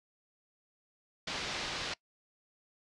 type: low-pass noise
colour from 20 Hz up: white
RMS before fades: -38 dBFS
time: 1.27-1.94 s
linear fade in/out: 5 ms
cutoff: 4900 Hz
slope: 24 dB/octave
effects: noise-tail reverb RT60 0.1 s tail -23 dB re dry + resampled to 24000 Hz